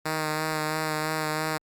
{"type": "tone with vibrato", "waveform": "5% pulse", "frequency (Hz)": 155.56, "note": "D#3", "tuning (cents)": 0, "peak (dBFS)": -15, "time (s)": [0.05, 1.58], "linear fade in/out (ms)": 10, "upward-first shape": "sine", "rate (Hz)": 3, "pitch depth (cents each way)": 20, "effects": ["Opus 48 kbps"]}